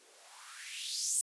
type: noise with band-pass filter sweep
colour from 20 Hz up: violet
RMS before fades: -39 dBFS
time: 0-1.21 s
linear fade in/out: 0 ms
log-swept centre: 340 to 9000 Hz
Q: 3.7
effects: resampled to 24000 Hz